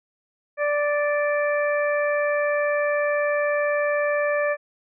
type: harmonic tone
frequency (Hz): 586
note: D5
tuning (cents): -4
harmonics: 1 / 2 / 3 / 4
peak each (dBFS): -21 / -30 / -27 / -33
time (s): 0.57-4.57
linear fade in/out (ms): 50
effects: none